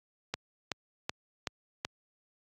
click train, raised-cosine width 0.2 ms, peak -14 dBFS, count 5, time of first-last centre 0.34-1.849 s, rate 2.65 Hz, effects high-pass 80 Hz 12 dB/octave + AAC 48 kbps

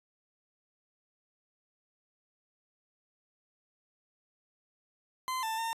40% pulse tone with pitch steps, 1031 / 889 / 909 Hz, C6 / A5 / A#5, -26 / +18 / -44 cents, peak -31 dBFS, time 5.28-5.73 s, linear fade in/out 0 ms, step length 150 ms, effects resampled to 32000 Hz

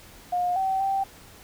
sine tone with pitch steps, 714 / 767 / 780 Hz, F5 / G5 / G5, +38 / -38 / -9 cents, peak -22 dBFS, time 0.32-1.04 s, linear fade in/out 10 ms, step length 240 ms, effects pink hiss -49 dBFS RMS until 1.43 s

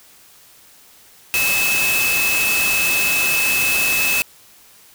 sine tone in noise, 2600 Hz, E7, 24 cents flat, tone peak -17 dBFS, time 1.34-4.22 s, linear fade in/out 0 ms, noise white, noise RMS -21 dBFS, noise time 1.34-4.22 s, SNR +1 dB, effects white hiss -48 dBFS RMS until 4.94 s

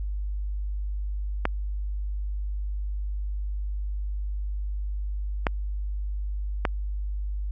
clicks, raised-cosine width 0.5 ms, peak -7 dBFS, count 3, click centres 1.454 / 5.468 / 6.652 s, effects added 50 Hz sine -27 dBFS peak until 7.51 s

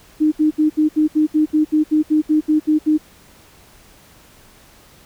sine tone bursts, 307.1 Hz, D#4, 23 cents flat, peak -11 dBFS, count 15, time 0.2-2.98 s, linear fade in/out 20 ms, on 120 ms, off 70 ms, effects pink hiss -48 dBFS RMS until 5.05 s

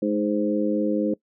harmonic tone with a mistuned harmonic, 104 Hz, G#2, 3 cents sharp, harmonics 2 / 3 / 4 / 5, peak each -25 / -24 / -30 / -27 dBFS, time 0.02-1.14 s, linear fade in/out 5 ms, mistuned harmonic 2, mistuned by +27 cents, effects noise-tail reverb RT60 0.1 s tail -22 dB re dry

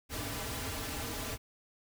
pink noise with comb filter, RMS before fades -38 dBFS, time 0.09-1.38 s, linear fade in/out 50 ms, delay 5.5 ms, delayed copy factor -1, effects none

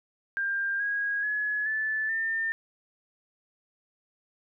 sine tone with pitch steps, 1596 / 1644.7 / 1694.8 / 1746.5 / 1799.7 Hz, G6 / G#6 / G#6 / A6 / A6, +31 / -17 / +35 / -13 / +39 cents, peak -26 dBFS, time 0.37-2.52 s, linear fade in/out 0 ms, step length 430 ms, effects none

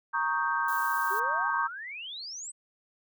sine chord, Eb dominant seventh, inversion second, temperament equal, 932.3 / 1108.7 / 1244.5 / 1568 Hz, Bb5 / Db6 / Eb6 / G6, 0 / 0 / 0 / 0 cents, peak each -31 / -31 / -34 / -30 dBFS, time 0.13-1.68 s, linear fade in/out 20 ms
violet noise, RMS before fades -41 dBFS, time 0.68-1.2 s, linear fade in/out 5 ms
sine exponential sweep, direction up, 370 to 8372 Hz, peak -37 dBFS, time 1.1-2.52 s, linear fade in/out 20 ms
effects none

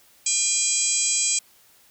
harmonic tone with a mistuned harmonic, 807 Hz, G#5, 50 cents flat, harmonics 3 / 4 / 5 / 6 / 7 / 8 / 9 / 10, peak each -32 / -34 / -35 / -31 / -31 / -27 / -25 / -24 dBFS, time 0.26-1.39 s, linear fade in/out 5 ms, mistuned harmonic 10, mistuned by -19 cents, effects white hiss -56 dBFS RMS until 1.9 s

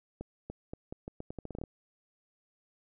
accelerating click train, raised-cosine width 2 ms, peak -26 dBFS, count 14, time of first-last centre 0.21-1.638 s, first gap 290 ms, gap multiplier 0.81, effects none

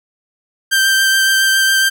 sawtooth tone with vibrato, 1568 Hz, G6, in tune, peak -7 dBFS, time 0.71-1.9 s, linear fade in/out 20 ms, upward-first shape sine, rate 7.2 Hz, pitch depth 12 cents each way, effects none

